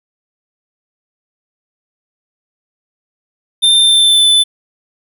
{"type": "tone with pitch glide", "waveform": "square", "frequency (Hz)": [3589, 3511], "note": ["A7", "A7"], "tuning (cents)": [34, -4], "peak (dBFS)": -7, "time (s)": [3.62, 4.44], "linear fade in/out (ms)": 20, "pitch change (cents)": -38, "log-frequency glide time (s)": [3.8, 4.28], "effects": []}